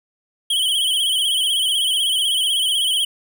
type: tone with vibrato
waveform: square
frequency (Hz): 3136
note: G7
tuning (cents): 0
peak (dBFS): -17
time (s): 0.5-3.05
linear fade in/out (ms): 5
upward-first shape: sine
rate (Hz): 16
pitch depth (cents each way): 88
effects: none